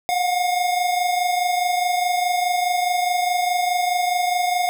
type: tone pair together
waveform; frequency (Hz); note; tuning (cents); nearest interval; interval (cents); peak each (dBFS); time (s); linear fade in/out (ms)
square; 714.2 / 739; F5 / F#5; +39 / -2; minor second; 59; -20 / -26; 0.09-4.69; 0
effects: none